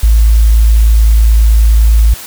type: tone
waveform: sine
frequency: 54.9 Hz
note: A1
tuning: 3 cents flat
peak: -3 dBFS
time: 0.03-2.14 s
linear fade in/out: 5 ms
effects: white hiss -28 dBFS RMS until 2.26 s